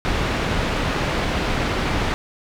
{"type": "low-pass noise", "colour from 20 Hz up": "pink", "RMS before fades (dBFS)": -22, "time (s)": [0.05, 2.14], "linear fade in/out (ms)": 0, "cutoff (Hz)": 3300, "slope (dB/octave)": 12, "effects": []}